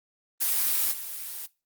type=noise with level steps; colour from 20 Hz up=blue; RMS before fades=-25 / -36 dBFS; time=0.4-1.47 s; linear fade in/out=20 ms; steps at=0.91 s; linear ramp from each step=20 ms; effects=noise-tail reverb RT60 0.3 s tail -22 dB re dry + Opus 32 kbps